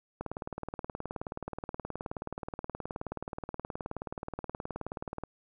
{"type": "click train", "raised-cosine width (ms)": 1, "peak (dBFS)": -22, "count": 96, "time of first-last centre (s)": [0.21, 5.236], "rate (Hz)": 18.9, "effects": []}